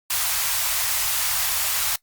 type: band-stop noise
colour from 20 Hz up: white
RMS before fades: -23 dBFS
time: 0.1-1.96 s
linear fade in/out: 5 ms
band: 100 to 700 Hz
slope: 24 dB/octave
effects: noise-tail reverb RT60 0.1 s tail -20 dB re dry + Opus 48 kbps